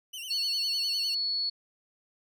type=tone with vibrato; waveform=sawtooth; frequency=2894 Hz; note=F#7; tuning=39 cents flat; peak=-34 dBFS; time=0.13-1.15 s; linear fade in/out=10 ms; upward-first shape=sine; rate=9.9 Hz; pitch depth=110 cents each way
type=tone; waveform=sine; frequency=4399 Hz; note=C#8; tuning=14 cents flat; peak=-27 dBFS; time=0.3-1.5 s; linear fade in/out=10 ms
effects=none